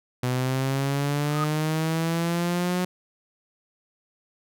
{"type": "linear sweep", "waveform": "sawtooth", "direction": "up", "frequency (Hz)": [124.4, 182.1], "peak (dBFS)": -19, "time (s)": [0.23, 2.85], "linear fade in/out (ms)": 5}
{"type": "tone with exponential growth", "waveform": "sine", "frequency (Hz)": 1244.5, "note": "D#6", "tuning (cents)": 0, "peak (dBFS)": -22, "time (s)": [1.2, 1.44], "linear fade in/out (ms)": 2, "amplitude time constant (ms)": 51}
{"effects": []}